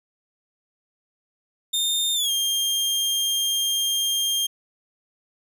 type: tone with pitch glide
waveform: sawtooth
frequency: 3638 to 3204 Hz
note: A#7 to G7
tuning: -43 to +37 cents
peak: -18 dBFS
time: 1.73-4.47 s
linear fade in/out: 10 ms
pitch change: -220 cents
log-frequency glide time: 2.14-2.31 s
effects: none